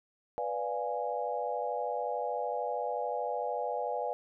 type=chord; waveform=sine; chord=B diminished seventh; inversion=none; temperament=equal; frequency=493.9 / 587.3 / 698.5 / 830.6 Hz; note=B4 / D5 / F5 / Ab5; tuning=0 / 0 / 0 / 0 cents; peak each=-36 / -37 / -37 / -36 dBFS; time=0.38-4.13 s; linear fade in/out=0 ms; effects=none